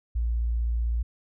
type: tone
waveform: sine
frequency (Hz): 57.9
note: A#1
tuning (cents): -11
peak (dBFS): -23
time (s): 0.15-1.03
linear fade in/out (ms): 10
effects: none